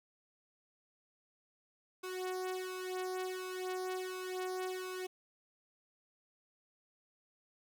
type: tone with flanger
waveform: sawtooth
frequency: 370 Hz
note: F#4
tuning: in tune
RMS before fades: -40 dBFS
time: 2.03-5.07 s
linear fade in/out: 10 ms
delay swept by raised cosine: 1.9 to 2.9 ms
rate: 1.4 Hz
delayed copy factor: +0.9
effects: none